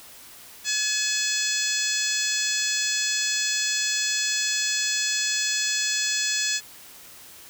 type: harmonic tone with a mistuned harmonic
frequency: 853 Hz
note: G#5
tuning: 46 cents sharp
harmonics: 2 / 3 / 4 / 5 / 6 / 7 / 8 / 9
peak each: -31 / -31 / -31 / -31 / -31 / -31 / -31 / -31 dBFS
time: 0.64-6.61 s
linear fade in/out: 50 ms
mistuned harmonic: 6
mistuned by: -23 cents
effects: white hiss -46 dBFS RMS until 7.49 s